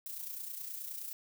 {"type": "noise with amplitude modulation", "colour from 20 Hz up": "violet", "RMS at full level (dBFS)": -40, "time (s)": [0.06, 1.13], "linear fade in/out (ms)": 0, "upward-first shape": "sine", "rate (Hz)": 29.5, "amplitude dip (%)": 55, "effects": []}